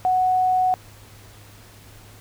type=tone; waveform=sine; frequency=740 Hz; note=F#5; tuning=in tune; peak=-16 dBFS; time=0.05-0.74 s; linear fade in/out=0 ms; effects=added 103 Hz sine -47 dBFS peak until 2.2 s + pink hiss -48 dBFS RMS until 2.2 s